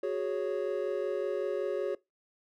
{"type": "chord", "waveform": "triangle", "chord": "F# suspended second", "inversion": "none", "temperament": "equal", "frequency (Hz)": [370, 415.3, 554.4], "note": ["F#4", "G#4", "C#5"], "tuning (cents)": [0, 0, 0], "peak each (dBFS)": -32, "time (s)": [0.03, 1.95], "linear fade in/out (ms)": 5, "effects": ["noise-tail reverb RT60 0.2 s tail -22 dB re dry"]}